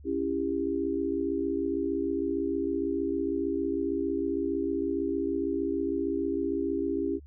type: chord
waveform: sine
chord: C# diminished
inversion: none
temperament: just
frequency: 277.2 / 332.6 / 399.1 Hz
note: C#4 / E4 / G4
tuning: 0 / +16 / +31 cents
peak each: -31 dBFS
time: 0.04-7.2 s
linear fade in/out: 50 ms
effects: added 72 Hz sine -46 dBFS peak until 7.26 s